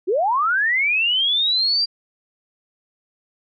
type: linear sweep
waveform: sine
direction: up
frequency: 329.6 to 4780 Hz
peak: -16 dBFS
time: 0.07-1.86 s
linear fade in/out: 20 ms
effects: none